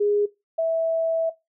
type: tone pair in turn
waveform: sine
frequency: 412.3 / 654.5 Hz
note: G#4 / E5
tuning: -13 / -13 cents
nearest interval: minor sixth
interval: 800 cents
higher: second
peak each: -18 / -19 dBFS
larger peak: first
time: 0-0.26 / 0.58-1.3 s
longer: second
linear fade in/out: 10 ms
effects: noise-tail reverb RT60 0.2 s tail -18 dB re dry